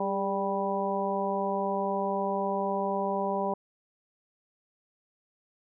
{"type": "harmonic tone with a mistuned harmonic", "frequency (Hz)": 196, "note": "G3", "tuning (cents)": 0, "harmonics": [1, 2, 3, 4, 5], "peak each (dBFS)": [-34, -33, -32, -33, -33], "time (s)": [0, 3.54], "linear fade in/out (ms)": 5, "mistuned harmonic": 2, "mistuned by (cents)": 37, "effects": []}